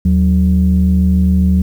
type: tone pair together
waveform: sine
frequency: 77.78 / 185 Hz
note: D#2 / F#3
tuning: 0 / 0 cents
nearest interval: octave + minor third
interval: 1500 cents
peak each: -10 dBFS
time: 0.05-1.62 s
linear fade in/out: 5 ms
effects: tanh soft clip ceiling -3 dBFS + 7-bit